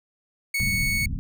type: tone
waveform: 40% pulse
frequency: 2217 Hz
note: C#7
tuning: in tune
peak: -22 dBFS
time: 0.54-1.06 s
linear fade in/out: 5 ms
type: low-pass noise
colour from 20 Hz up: pink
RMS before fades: -28 dBFS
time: 0.6-1.19 s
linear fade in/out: 0 ms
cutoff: 230 Hz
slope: 48 dB/octave
effects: none